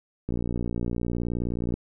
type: click train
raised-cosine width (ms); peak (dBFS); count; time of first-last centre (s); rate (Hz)
3; -16; 87; 0.29-1.74; 59.3
effects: none